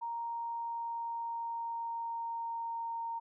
sine tone with pitch glide, 932.3 to 922.7 Hz, A#5 to A#5, 0 to -18 cents, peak -35 dBFS, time 0.01-3.2 s, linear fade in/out 20 ms, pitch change -18 cents, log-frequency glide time 0.22-3 s, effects none

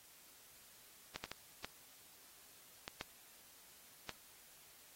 clicks, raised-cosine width 0.2 ms, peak -24 dBFS, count 7, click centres 1.16 / 1.24 / 1.316 / 1.646 / 2.879 / 3.011 / 4.093 s, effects white hiss -62 dBFS RMS until 4.95 s + AAC 48 kbps

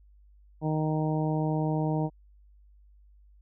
harmonic tone, 155.3 Hz, D#3, 3 cents flat, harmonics 1 / 2 / 3 / 4 / 5 / 6, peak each -27 / -31 / -36 / -36 / -37 / -39 dBFS, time 0.61-2.1 s, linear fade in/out 50 ms, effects added 50 Hz sine -54 dBFS peak until 3.41 s

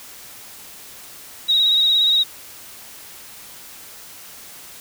sine tone with vibrato, 3804 Hz, A#7, 34 cents sharp, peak -13 dBFS, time 1.48-2.24 s, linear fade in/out 20 ms, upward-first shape sine, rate 17 Hz, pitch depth 42 cents each way, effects white hiss -40 dBFS RMS until 4.8 s

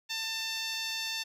10% pulse tone with band-pass filter, 894 Hz, A5, 27 cents sharp, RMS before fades -35 dBFS, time 0.09-1.24 s, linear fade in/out 20 ms, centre 4600 Hz, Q 0.78, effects none

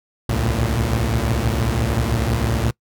sawtooth tone cluster, 62.9 / 72.2 / 99 / 112.6 / 118.5 Hz, B1 / D2 / G2 / A2 / A#2, +32 / -29 / +18 / +40 / +29 cents, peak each -20 / -20 / -27 / -18 / -22 dBFS, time 0.29-2.71 s, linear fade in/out 5 ms, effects noise-tail reverb RT60 0.1 s tail -24 dB re dry

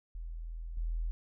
sine tone with level steps, 41.2 Hz, E1, in tune, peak -38 / -31 dBFS, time 0.15-1.11 s, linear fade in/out 0 ms, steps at 0.77 s, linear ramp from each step 5 ms, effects none

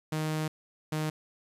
sawtooth tone pair in turn, 155.6 / 154.79 Hz, D#3 / D#3, 0 / -9 cents, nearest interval unison, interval 9 cents, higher first, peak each -25 dBFS, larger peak neither, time 0.12-0.48 / 0.92-1.1 s, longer first, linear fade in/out 5 ms, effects resampled to 32000 Hz + 10-bit

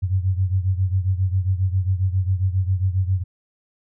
sine beating tone pair, 92 / 99.4 Hz, F#2 / G2, -9 / +25 cents, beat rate 7.4 Hz, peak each -19 / -23 dBFS, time 0.02-3.24 s, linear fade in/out 20 ms, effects none

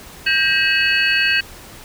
sine tone cluster, 1588 / 1900 / 2583 / 2905 / 4436 Hz, G6 / A#6 / E7 / F#7 / C#8, +22 / +33 / -36 / -32 / 0 cents, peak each -18 / -24 / -18 / -22 / -23 dBFS, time 0.26-1.41 s, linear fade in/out 10 ms, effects pink hiss -39 dBFS RMS until 1.84 s

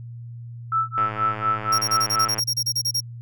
sine tone with tremolo, 1318.5 Hz, E6, in tune, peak -17 dBFS, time 0.72-2.28 s, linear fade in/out 2 ms, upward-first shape sine, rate 4.2 Hz, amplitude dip 100%
click train, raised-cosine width 0.5 ms, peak -16 dBFS, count 152, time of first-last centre 0.98-2.391 s, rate 107 Hz
40% pulse tone bursts, 5588 Hz, F8, in tune, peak -19 dBFS, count 14, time 1.72-3.006 s, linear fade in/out 10 ms, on 64 ms, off 30 ms
effects added 118 Hz sine -34 dBFS peak until 3.21 s

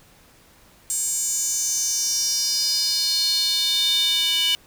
square tone with high-pass filter sweep, 329.6 Hz, E4, in tune, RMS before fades -22 dBFS, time 0.9-4.55 s, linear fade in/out 0 ms, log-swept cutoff 7800 to 3100 Hz, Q 6.7, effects pink hiss -53 dBFS RMS until 4.66 s

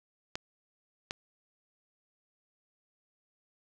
clicks, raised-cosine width 0.2 ms, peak -17 dBFS, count 2, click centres 0.355 / 1.109 s, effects none

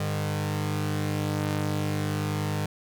sawtooth tone pair together, 101.11 / 151.5 Hz, G#2 / D#3, -46 / -46 cents, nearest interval perfect fifth, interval 700 cents, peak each -25 dBFS, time 0-2.66 s, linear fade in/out 5 ms, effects none

